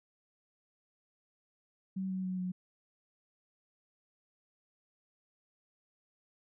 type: tone with pitch steps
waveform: sine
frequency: 190 / 187.49 / 185.02 / 182.58 Hz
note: F#3 / F#3 / F#3 / F#3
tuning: +46 / +23 / 0 / -23 cents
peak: -33 dBFS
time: 1.96-2.52 s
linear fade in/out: 10 ms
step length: 140 ms
effects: none